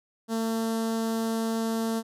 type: tone with notch filter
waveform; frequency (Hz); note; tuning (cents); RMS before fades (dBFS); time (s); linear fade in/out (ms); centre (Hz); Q
sawtooth; 225.4; A3; +42; -28; 0.28-2.03; 50; 2300; 1
effects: resampled to 32000 Hz